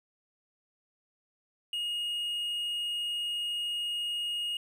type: tone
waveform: triangle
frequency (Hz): 2867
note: F7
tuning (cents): +45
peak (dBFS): -29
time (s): 1.73-4.57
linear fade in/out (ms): 2
effects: none